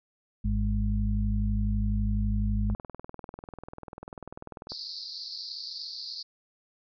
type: harmonic tone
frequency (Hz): 52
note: G#1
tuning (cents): +3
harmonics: 1 / 2 / 4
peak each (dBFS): -26 / -30 / -31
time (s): 0.44-2.75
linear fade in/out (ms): 10
type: click train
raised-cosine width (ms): 1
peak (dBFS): -26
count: 42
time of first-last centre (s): 2.7-4.72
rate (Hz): 20.3
type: band-pass noise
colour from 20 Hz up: pink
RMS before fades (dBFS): -39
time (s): 4.69-6.23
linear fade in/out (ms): 10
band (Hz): 4200 to 5000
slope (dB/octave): 96
effects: none